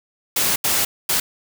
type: noise bursts at uneven times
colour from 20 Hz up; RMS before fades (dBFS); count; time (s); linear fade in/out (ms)
white; -19; 3; 0.36-0.56 / 0.64-0.85 / 1.09-1.2; 5
effects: none